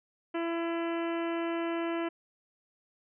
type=harmonic tone; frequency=335.3 Hz; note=E4; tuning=30 cents sharp; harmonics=1 / 2 / 3 / 4 / 5 / 6 / 7 / 8 / 9; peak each=-31 / -37 / -41 / -43 / -45 / -47 / -48 / -49 / -50 dBFS; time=0.34-2.09 s; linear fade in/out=10 ms; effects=none